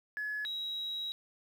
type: tone pair in turn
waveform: sine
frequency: 1700 / 3847 Hz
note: G#6 / B7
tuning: +40 / -46 cents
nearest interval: octave + major second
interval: 1414 cents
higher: second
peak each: -33 / -34 dBFS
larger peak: first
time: 0.17-0.45 / 0.45-1.12 s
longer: second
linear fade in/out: 0 ms
effects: tanh soft clip ceiling -29 dBFS + 10-bit